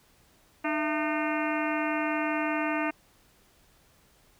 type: harmonic tone with a mistuned harmonic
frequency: 304.2 Hz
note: D#4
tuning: 39 cents flat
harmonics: 1 / 2 / 3 / 4 / 5 / 6 / 7 / 8 / 9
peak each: -30 / -33 / -35 / -36 / -37 / -38 / -38 / -39 / -40 dBFS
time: 0.64-2.91 s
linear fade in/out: 10 ms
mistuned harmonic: 2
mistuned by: +150 cents
effects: pink hiss -62 dBFS RMS until 4.39 s